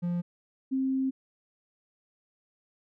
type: tone pair in turn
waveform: triangle / sine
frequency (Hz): 174.61 / 264.9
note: F3 / C4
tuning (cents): 0 / +22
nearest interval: perfect fifth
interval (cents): 722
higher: second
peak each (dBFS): -25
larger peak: neither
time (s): 0.02-0.22 / 0.71-1.11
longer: second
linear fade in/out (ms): 20
effects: none